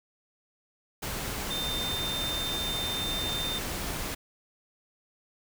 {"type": "tone in noise", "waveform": "sine", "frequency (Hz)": 3600, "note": "A7", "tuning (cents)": 39, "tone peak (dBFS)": -31, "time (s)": [1.5, 3.59], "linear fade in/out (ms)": 10, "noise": "pink", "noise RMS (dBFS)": -34, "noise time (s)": [1.02, 4.15], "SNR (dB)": 0, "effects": []}